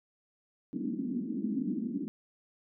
white band-pass noise, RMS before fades -34 dBFS, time 0.73-2.08 s, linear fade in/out 0 ms, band 200 to 290 Hz, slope 48 dB/octave, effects none

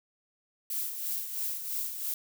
violet noise with tremolo, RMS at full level -32 dBFS, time 0.7-2.14 s, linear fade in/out 2 ms, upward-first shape sine, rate 3 Hz, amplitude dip 55%, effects none

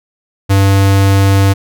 square tone, 98 Hz, G2, in tune, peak -7 dBFS, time 0.49-1.54 s, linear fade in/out 20 ms, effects none

